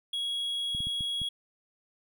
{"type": "tone", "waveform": "triangle", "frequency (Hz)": 3322, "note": "G#7", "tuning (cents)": 0, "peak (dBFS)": -28, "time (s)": [0.13, 1.29], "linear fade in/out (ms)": 5}
{"type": "clicks", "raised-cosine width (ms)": 5, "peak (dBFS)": -28, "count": 5, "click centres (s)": [0.749, 0.805, 0.87, 1.008, 1.217]}
{"effects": []}